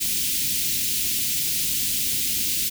white band-stop noise, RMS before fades -24 dBFS, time 0-2.7 s, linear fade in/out 20 ms, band 310 to 2500 Hz, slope 24 dB/octave, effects none

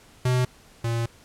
square tone pair in turn, 126.2 / 116.24 Hz, B2 / A#2, +38 / -4 cents, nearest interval minor second, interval 142 cents, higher first, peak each -20 / -24 dBFS, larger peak first, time 0.25-0.45 / 0.84-1.06 s, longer second, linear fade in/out 5 ms, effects pink hiss -53 dBFS RMS until 1.24 s + low-pass 11000 Hz 12 dB/octave

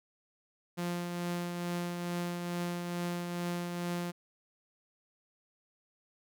sawtooth tone with tremolo, 174.61 Hz, F3, in tune, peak -28 dBFS, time 0.77-4.12 s, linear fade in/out 20 ms, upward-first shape triangle, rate 2.3 Hz, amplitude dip 40%, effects none

